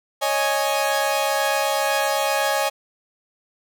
sawtooth chord, C# suspended second, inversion none, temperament equal, 554.4 / 622.3 / 830.6 Hz, C#5 / D#5 / G#5, 0 / 0 / 0 cents, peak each -20 / -21 / -19 dBFS, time 0.21-2.7 s, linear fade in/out 20 ms, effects none

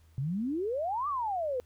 sine exponential two-way sweep, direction up then down, 125.3 to 1207 to 481.1 Hz, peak -29 dBFS, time 0.18-1.6 s, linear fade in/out 0 ms, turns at 1.08 s, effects added 80 Hz sine -57 dBFS peak until 1.65 s + pink hiss -69 dBFS RMS until 1.65 s

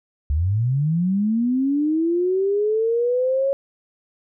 sine linear sweep, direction up, 67.7 to 554 Hz, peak -17 dBFS, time 0.3-3.53 s, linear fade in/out 0 ms, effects none

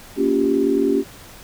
sine chord, G half-diminished seventh, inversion first, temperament just, 235.2 / 282.2 / 352.8 / 392 Hz, Bb3 / Db4 / F4 / G4, +16 / +31 / +18 / 0 cents, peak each -24 / -19 / -23 / -19 dBFS, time 0.16-1.04 s, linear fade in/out 50 ms, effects pink hiss -42 dBFS RMS until 1.43 s

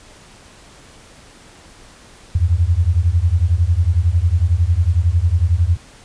sine beating tone pair, 80.7 / 91.7 Hz, E2 / F#2, -36 / -15 cents, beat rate 11 Hz, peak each -15 dBFS, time 2.35-5.77 s, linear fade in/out 5 ms, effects pink hiss -44 dBFS RMS until 6.04 s + resampled to 22050 Hz

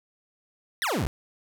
25% pulse exponential sweep, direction down, 2039 to 51.8 Hz, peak -21 dBFS, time 0.82-1.07 s, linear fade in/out 0 ms, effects none

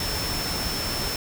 sine tone in noise, 5340 Hz, E8, 22 cents sharp, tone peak -30 dBFS, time 0-1.16 s, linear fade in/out 2 ms, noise pink, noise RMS -29 dBFS, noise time 0-1.16 s, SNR -4 dB, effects none

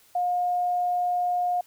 sine tone, 714 Hz, F5, 38 cents sharp, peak -22 dBFS, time 0.15-1.61 s, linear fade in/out 5 ms, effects white hiss -58 dBFS RMS until 1.66 s

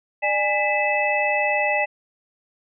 sine tone cluster, 598 / 824 / 1996 / 2613 Hz, D5 / G#5 / B6 / E7, +31 / -14 / +18 / -16 cents, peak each -24 dBFS, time 0.22-1.86 s, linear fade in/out 20 ms, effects none

